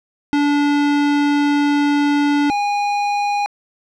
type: tone pair in turn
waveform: square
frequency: 289.4 / 818.5 Hz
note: D4 / G#5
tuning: -25 / -25 cents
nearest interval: octave + tritone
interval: 1800 cents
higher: second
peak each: -14 / -17 dBFS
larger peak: first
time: 0.33-2.5 / 2.5-3.46 s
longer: first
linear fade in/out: 0 ms
effects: low-pass 4000 Hz 12 dB/octave + 9-bit